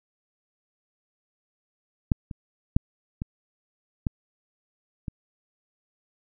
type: clicks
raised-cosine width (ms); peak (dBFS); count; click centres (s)
5; -7 / -22 / -6 / -17 / -12 / -19; 6; 2.118 / 2.312 / 2.765 / 3.219 / 4.068 / 5.082
effects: none